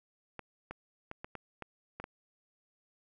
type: clicks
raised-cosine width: 0.5 ms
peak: -26 dBFS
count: 8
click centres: 0.393 / 0.71 / 1.114 / 1.245 / 1.353 / 1.623 / 2 / 2.041 s
effects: none